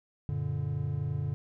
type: chord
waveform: triangle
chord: Gb augmented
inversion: none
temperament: just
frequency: 92.5 / 115.62 / 144.53 Hz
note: Gb2 / Bb2 / D3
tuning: 0 / -14 / -27 cents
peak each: -34 / -33 / -30 dBFS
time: 0.29-1.34 s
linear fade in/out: 0 ms
effects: none